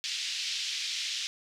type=band-pass noise; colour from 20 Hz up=pink; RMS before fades=-34 dBFS; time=0.04-1.27 s; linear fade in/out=0 ms; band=2700 to 5800 Hz; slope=24 dB/octave; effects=none